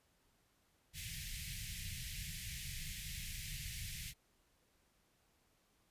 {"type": "band-stop noise", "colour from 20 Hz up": "pink", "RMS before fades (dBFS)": -45, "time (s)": [0.93, 4.14], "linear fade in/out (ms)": 50, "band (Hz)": [170, 1900], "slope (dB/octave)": 48, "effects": ["pink hiss -75 dBFS RMS until 5.9 s", "resampled to 32000 Hz"]}